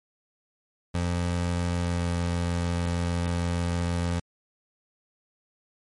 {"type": "tone with pitch glide", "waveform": "25% pulse", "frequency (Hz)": [87.31, 86.46], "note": ["F2", "F2"], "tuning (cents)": [0, -17], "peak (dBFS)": -21, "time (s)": [0.94, 4.2], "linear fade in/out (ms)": 10, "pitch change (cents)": -17, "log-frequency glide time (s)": [1.71, 2.09], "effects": ["MP3 48 kbps"]}